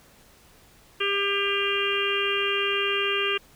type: harmonic tone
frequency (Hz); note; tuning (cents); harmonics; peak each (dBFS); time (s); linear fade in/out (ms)
399.3; G4; +32; 1 / 3 / 4 / 5 / 6 / 7 / 8; -28 / -31 / -32 / -36 / -31 / -27 / -33; 1-3.38; 10
effects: pink hiss -55 dBFS RMS until 3.55 s